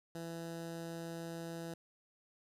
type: tone with notch filter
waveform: 15% pulse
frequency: 166.6 Hz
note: E3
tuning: 19 cents sharp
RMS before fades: -44 dBFS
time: 0.15-1.74 s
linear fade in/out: 2 ms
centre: 2300 Hz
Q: 1.5
effects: resampled to 32000 Hz + 12-bit